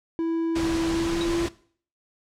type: tone with pitch glide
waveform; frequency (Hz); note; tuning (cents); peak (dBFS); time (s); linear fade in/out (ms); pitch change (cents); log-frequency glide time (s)
triangle; 329.6 to 339.1; E4 to E4; 0 to +49; -21; 0.19-1.46; 0; +49; 0.87-1.28
type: noise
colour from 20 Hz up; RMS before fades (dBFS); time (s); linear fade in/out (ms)
pink; -31; 0.55-1.49; 10
type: tone with exponential decay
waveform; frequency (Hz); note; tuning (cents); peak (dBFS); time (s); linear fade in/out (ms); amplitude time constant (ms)
sine; 3829; A#7; +46; -27; 1.21-1.3; 1; 18
effects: noise-tail reverb RT60 0.5 s tail -19 dB re dry + low-pass 7000 Hz 12 dB/octave